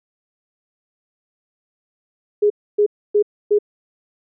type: tone bursts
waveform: sine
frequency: 415.3 Hz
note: G#4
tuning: in tune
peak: -11 dBFS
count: 4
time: 2.42-3.588 s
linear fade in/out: 10 ms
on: 82 ms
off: 280 ms
effects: none